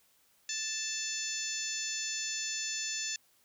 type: harmonic tone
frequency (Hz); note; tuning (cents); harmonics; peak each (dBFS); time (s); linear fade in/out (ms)
880; A5; 0; 2 / 3 / 4 / 5 / 6 / 7 / 8; -44 / -42 / -43 / -43 / -41 / -40 / -39; 0.49-3.16; 2
effects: white hiss -68 dBFS RMS until 3.44 s